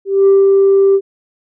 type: tone with ADSR envelope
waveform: sine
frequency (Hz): 392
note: G4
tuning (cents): 0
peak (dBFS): -3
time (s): 0.05-1.01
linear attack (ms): 220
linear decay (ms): 190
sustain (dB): -2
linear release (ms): 61
effects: tanh soft clip ceiling -3 dBFS